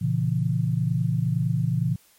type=chord; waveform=sine; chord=A# diminished; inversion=none; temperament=equal with one note detuned; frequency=116.54 / 138.59 / 167.31 Hz; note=A#2 / C#3 / E3; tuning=0 / 0 / +26 cents; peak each=-25 dBFS; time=0.01-1.96 s; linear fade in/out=10 ms; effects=white hiss -58 dBFS RMS until 2.18 s + MP3 64 kbps